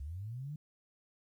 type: linear sweep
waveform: sine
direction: up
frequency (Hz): 64.4 to 155.56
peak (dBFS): -39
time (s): 0-0.56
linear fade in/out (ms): 5
effects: 12-bit